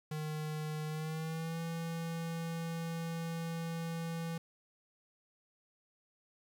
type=tone with pitch glide; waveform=square; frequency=153.8 to 165.79 Hz; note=D#3 to E3; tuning=-20 to +10 cents; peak=-37 dBFS; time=0.11-4.38 s; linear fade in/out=5 ms; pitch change=+130 cents; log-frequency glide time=0.86-1.6 s; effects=11-bit